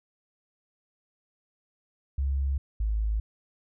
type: tone pair in turn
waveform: sine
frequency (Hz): 68.4 / 53.51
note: C#2 / A1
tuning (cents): -23 / -48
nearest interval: major third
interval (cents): 425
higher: first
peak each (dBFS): -24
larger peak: neither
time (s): 2.18-2.58 / 2.8-3.2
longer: neither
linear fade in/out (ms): 5
effects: none